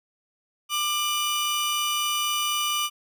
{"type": "tone pair together", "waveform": "sawtooth", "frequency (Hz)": [1192.8, 2960], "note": ["D6", "F#7"], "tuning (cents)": [27, 0], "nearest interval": "octave + major third", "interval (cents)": 1573, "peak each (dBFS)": -23, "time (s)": [0.69, 2.9], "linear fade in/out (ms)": 50, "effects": []}